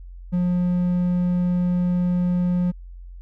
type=tone; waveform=triangle; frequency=178.2 Hz; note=F3; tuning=35 cents sharp; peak=-16 dBFS; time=0.32-2.72 s; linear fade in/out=20 ms; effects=added 44 Hz sine -36 dBFS peak until 3.21 s